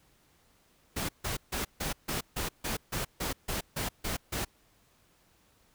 pink noise bursts, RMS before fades -33 dBFS, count 13, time 0.96-4.45 s, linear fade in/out 10 ms, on 130 ms, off 150 ms, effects pink hiss -66 dBFS RMS until 5.74 s

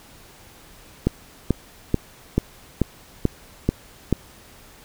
click train, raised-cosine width 3 ms, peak -4 dBFS, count 8, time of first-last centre 1.07-4.127 s, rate 2.29 Hz, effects pink hiss -48 dBFS RMS until 4.84 s

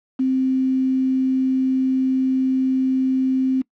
sine tone with quantisation, 261.6 Hz, C4, in tune, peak -16 dBFS, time 0.19-3.62 s, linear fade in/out 10 ms, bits 6, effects noise-tail reverb RT60 0.1 s tail -23 dB re dry + low-pass 2000 Hz 12 dB/octave

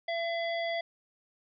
harmonic tone, 674 Hz, E5, 38 cents sharp, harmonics 1 / 3 / 5 / 7, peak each -31 / -36 / -41 / -47 dBFS, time 0.08-0.81 s, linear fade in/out 5 ms, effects none

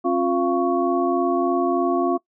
sine tone cluster, 269.2 / 352.5 / 689 / 1113 Hz, C4 / F4 / F5 / C#6, +49 / +16 / -24 / +7 cents, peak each -23 / -21 / -24 / -26 dBFS, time 0.04-2.18 s, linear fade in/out 20 ms, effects noise-tail reverb RT60 0.1 s tail -21 dB re dry

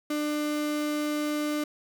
35% pulse tone, 298.6 Hz, D4, 29 cents sharp, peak -25 dBFS, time 0.1-1.64 s, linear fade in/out 5 ms, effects none

